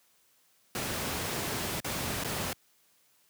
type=noise with dropouts; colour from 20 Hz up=pink; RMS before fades=-33 dBFS; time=0.75-2.53 s; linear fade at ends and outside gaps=1 ms; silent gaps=1.802-1.845 / 2.237-2.246 s; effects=white hiss -67 dBFS RMS until 3.29 s + high-pass 80 Hz 12 dB/octave